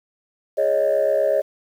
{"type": "chord", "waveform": "sine", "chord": "Ab suspended fourth", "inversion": "none", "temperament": "equal", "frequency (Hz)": [415.3, 554.4, 622.3], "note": ["Ab4", "Db5", "Eb5"], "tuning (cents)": [0, 0, 0], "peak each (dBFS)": [-24, -18, -18], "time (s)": [0.57, 1.42], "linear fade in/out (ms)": 20, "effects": ["tanh soft clip ceiling -11 dBFS", "8-bit"]}